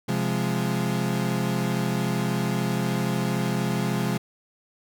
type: chord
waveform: 35% pulse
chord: F minor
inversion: second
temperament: equal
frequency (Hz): 130.81 / 174.61 / 207.7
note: C3 / F3 / Ab3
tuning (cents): 0 / 0 / 0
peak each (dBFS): -26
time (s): 0.08-4.18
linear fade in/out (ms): 10
effects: none